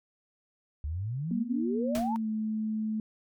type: exponential sweep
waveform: sine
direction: up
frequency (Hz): 69.3 to 932.3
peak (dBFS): -30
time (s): 0.84-2.16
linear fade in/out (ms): 0
type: tone with pitch glide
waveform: sine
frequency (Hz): 238.1 to 217.1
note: A#3 to A3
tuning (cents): +37 to -23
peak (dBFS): -28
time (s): 1.31-3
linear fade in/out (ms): 2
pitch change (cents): -160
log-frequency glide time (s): 1.94-2.28
type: noise with exponential decay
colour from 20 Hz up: pink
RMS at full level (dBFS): -33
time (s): 1.95-2.14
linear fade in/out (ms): 1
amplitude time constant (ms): 40
effects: MP3 96 kbps